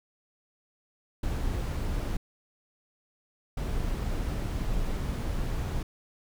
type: noise bursts at uneven times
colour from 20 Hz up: brown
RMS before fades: -30 dBFS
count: 2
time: 1.23-2.17 / 3.57-5.83 s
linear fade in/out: 5 ms
effects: none